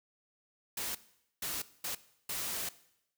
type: noise bursts at uneven times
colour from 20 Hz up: white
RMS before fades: -37 dBFS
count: 4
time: 0.77-0.95 / 1.42-1.62 / 1.84-1.95 / 2.29-2.69 s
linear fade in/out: 5 ms
effects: noise-tail reverb RT60 0.8 s tail -18 dB re dry